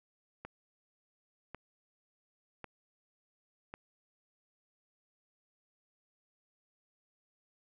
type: click train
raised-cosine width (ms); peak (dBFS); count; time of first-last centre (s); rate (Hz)
0.5; -28; 4; 0.45-3.739; 0.912
effects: none